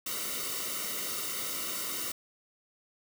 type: noise with comb filter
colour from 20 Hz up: white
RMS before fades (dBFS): -35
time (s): 0.06-2.12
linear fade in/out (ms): 5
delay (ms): 1.2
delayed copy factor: -0.8
effects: none